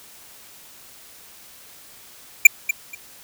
square tone with echo, 2373 Hz, D7, 17 cents sharp, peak -3 dBFS, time 2.45-2.47 s, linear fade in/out 5 ms, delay 240 ms, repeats 2, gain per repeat -14 dB, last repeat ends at 2.95 s, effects white hiss -46 dBFS RMS until 3.23 s

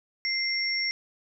sine tone pair together, 2093 / 5498 Hz, C7 / F8, 0 / -28 cents, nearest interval octave + perfect fourth, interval 1672 cents, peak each -28 dBFS, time 0.25-0.91 s, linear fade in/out 0 ms, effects none

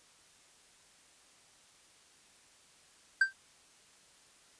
triangle tone with exponential decay, 1568 Hz, G6, in tune, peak -17 dBFS, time 3.21-3.33 s, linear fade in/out 5 ms, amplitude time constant 25 ms, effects white hiss -62 dBFS RMS until 4.59 s + resampled to 22050 Hz

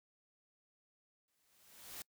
white noise with exponential growth, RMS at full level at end -45 dBFS, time 1.28-2.02 s, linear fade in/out 1 ms, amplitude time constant 160 ms, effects noise-tail reverb RT60 0.1 s tail -26 dB re dry

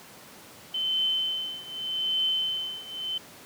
sine tone with tremolo, 3067 Hz, G7, 38 cents flat, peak -22 dBFS, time 0.74-3.18 s, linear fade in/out 5 ms, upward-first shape triangle, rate 0.83 Hz, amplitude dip 90%, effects pink hiss -48 dBFS RMS until 3.45 s + high-pass 150 Hz 12 dB/octave

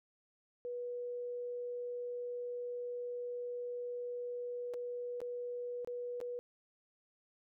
sine tone with dropouts, 487.1 Hz, B4, 24 cents flat, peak -38 dBFS, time 0.65-6.39 s, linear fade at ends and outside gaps 0 ms, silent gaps 4.737-4.741 / 5.204-5.216 / 5.847-5.874 / 6.203-6.213 s, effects none

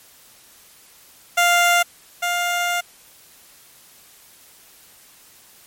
15% pulse tone pair in turn, 698.5 / 702.5 Hz, F5 / F5, 0 / +10 cents, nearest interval unison, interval 10 cents, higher second, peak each -7 / -13 dBFS, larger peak first, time 1.37-1.83 / 2.22-2.81 s, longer second, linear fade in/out 10 ms, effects white hiss -49 dBFS RMS until 5.66 s + MP3 64 kbps

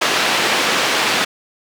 white band-pass noise, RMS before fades -17 dBFS, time 0.01-1.25 s, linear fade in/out 10 ms, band 220 to 3300 Hz, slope 12 dB/octave, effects none

